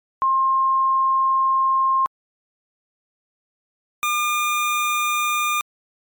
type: tone pair in turn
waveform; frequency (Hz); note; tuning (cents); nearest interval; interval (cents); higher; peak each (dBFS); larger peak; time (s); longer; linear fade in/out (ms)
sine / 25% pulse; 1063 / 1207; C6 / D6; +27 / +47; major second; 220; second; -15; neither; 0.22-2.06 / 4.03-5.61; first; 0
effects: MP3 96 kbps